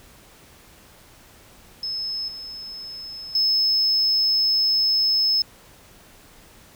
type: tone with level steps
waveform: sine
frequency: 5200 Hz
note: E8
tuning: 24 cents flat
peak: -25 / -33 / -15 dBFS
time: 1.83-5.42 s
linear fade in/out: 2 ms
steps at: 2.28 / 3.35 s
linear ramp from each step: 2 ms
effects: tanh soft clip ceiling -15 dBFS + pink hiss -50 dBFS RMS until 6.75 s